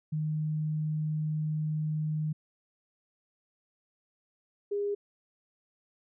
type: tone pair in turn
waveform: sine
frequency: 154.1 / 407.1 Hz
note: D#3 / G#4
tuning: -16 / -35 cents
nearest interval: octave + perfect fourth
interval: 1681 cents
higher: second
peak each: -28 dBFS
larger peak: neither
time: 0.12-2.33 / 4.71-4.95 s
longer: first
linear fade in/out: 10 ms
effects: none